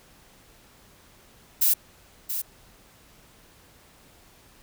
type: noise with echo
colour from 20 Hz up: violet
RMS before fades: -20 dBFS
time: 1.61-1.74 s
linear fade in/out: 10 ms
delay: 680 ms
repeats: 1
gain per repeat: -9 dB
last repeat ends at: 2.42 s
effects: pink hiss -55 dBFS RMS until 4.62 s